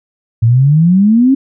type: exponential sweep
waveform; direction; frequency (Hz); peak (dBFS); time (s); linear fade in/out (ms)
sine; up; 110 to 277.2; -5; 0.42-1.35; 10
effects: none